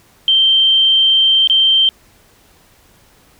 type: tone with dropouts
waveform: sine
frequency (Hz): 3136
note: G7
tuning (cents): 0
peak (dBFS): -8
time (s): 0.28-1.89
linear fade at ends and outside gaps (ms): 1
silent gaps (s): 1.474-1.498
effects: pink hiss -50 dBFS RMS until 3.39 s